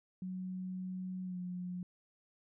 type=tone with pitch glide; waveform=sine; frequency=185 to 179.84 Hz; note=F#3 to F#3; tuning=0 to -49 cents; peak=-38 dBFS; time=0.22-1.83 s; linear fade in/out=2 ms; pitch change=-49 cents; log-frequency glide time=1.24-1.38 s; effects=none